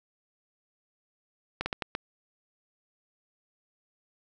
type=slowing click train; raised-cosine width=0.3 ms; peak=-14 dBFS; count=5; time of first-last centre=1.61-1.951 s; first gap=50 ms; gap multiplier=1.37; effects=none